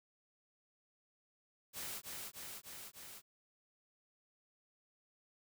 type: noise with echo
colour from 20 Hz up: white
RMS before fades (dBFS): -44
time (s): 1.73-2.02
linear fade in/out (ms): 50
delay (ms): 300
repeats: 4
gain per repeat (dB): -2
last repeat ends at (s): 3.22
effects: none